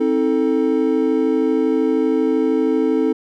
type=chord; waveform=triangle; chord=A diminished; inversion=first; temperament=just; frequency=264 / 316.8 / 440 Hz; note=C4 / Eb4 / A4; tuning=+16 / +31 / 0 cents; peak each=-17 dBFS; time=0-3.13 s; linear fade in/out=10 ms; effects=none